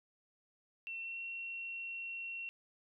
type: tone with pitch glide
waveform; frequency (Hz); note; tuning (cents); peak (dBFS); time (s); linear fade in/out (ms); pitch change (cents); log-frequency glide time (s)
sine; 2703 to 2727; E7 to F7; +43 to -42; -40; 0.87-2.49; 0; +15; 1.01-1.2
effects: none